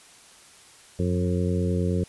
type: harmonic tone with a mistuned harmonic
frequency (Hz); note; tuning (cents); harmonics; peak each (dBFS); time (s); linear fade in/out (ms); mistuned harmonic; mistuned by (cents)
89.4; F2; +41; 1 / 2 / 3 / 4 / 5 / 6; -25 / -26 / -33 / -32 / -31 / -36; 0.99-2.04; 5; 1; +44
effects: white hiss -51 dBFS RMS until 2.08 s + resampled to 24000 Hz